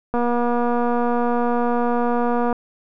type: click train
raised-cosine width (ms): 1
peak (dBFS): -9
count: 574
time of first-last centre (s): 0.14-2.528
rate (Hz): 240
effects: none